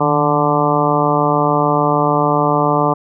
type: harmonic tone with a mistuned harmonic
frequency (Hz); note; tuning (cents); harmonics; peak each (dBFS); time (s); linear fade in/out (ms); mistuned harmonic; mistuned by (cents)
146.83; D3; 0; 1 / 2 / 3 / 4 / 5 / 6 / 7 / 8; -20 / -20 / -20 / -20 / -20 / -20 / -20 / -20; 0-2.94; 10; 1; +78
effects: none